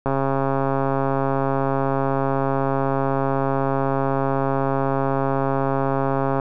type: click train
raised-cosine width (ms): 1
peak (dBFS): -8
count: 863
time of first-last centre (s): 0.06-6.398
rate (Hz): 136
effects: none